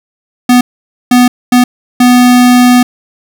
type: tone bursts at uneven times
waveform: square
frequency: 247.2 Hz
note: B3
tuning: 2 cents sharp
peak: -3 dBFS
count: 4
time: 0.49-0.61 / 1.11-1.28 / 1.52-1.64 / 2-2.83 s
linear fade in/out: 5 ms
effects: none